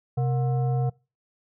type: tone with frequency modulation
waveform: sine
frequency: 130 Hz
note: C3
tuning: 11 cents flat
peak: -21 dBFS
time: 0.17-0.9 s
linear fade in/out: 10 ms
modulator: 596 Hz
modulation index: 0.49
effects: noise-tail reverb RT60 0.3 s tail -25 dB re dry